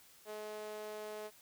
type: tone with high-pass filter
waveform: sawtooth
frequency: 212.8 Hz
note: G#3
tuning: 42 cents sharp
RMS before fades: -45 dBFS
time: 0.25-1.31 s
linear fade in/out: 50 ms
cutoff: 510 Hz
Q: 4.6
effects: white hiss -62 dBFS RMS until 1.41 s